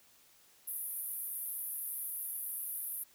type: band-pass noise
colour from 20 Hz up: pink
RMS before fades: -40 dBFS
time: 0.67-3.04 s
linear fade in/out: 10 ms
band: 10000 to 15000 Hz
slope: 96 dB/octave
effects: white hiss -64 dBFS RMS until 3.14 s